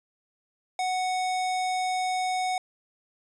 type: tone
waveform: square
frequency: 740 Hz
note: F#5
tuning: in tune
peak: -26 dBFS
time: 0.79-2.58 s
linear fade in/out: 2 ms
effects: resampled to 22050 Hz